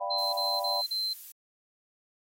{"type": "chord", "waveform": "sine", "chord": "G dominant seventh", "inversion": "second", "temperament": "equal", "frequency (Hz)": [587.3, 698.5, 784, 987.8], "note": ["D5", "F5", "G5", "B5"], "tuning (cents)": [0, 0, 0, 0], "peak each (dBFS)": [-35, -35, -36, -35], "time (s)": [0, 0.82], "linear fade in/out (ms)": 20}
{"type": "tone bursts", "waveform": "sine", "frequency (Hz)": 4100, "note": "C8", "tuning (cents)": -36, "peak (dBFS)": -28, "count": 4, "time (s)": [0.1, 1.137], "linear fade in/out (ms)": 10, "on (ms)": 230, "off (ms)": 39}
{"type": "noise", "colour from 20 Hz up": "violet", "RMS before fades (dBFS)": -44, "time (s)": [0.18, 1.32], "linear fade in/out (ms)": 5}
{"effects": ["AAC 48 kbps"]}